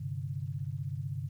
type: chord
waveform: sine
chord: G suspended fourth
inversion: none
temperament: equal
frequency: 98 / 130.81 / 146.83 Hz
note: G2 / C3 / D3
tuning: 0 / 0 / 0 cents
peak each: -39 / -37 / -38 dBFS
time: 0-1.29 s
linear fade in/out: 10 ms
effects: 11-bit